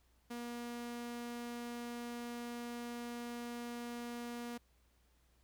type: tone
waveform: sawtooth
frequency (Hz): 238.7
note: A#3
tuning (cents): +41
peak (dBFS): -38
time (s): 0.3-4.58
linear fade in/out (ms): 10
effects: added 60 Hz sine -70 dBFS peak until 5.43 s + pink hiss -75 dBFS RMS until 5.43 s